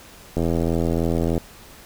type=click train; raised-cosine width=2 ms; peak=-9 dBFS; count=85; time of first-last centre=0.37-1.378 s; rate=83.3 Hz; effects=pink hiss -45 dBFS RMS until 1.85 s